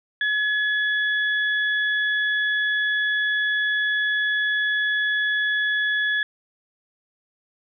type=tone pair together; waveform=sine; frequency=1700 / 3400 Hz; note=G#6 / G#7; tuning=+40 / +40 cents; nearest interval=octave; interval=1200 cents; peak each=-20 / -29 dBFS; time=0.21-6.23 s; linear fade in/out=2 ms; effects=none